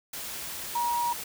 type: tone in noise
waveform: sine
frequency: 952 Hz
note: A#5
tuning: 36 cents sharp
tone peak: -25 dBFS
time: 0.75-1.13 s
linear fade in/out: 5 ms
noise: white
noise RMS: -37 dBFS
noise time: 0.13-1.24 s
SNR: +9 dB
effects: none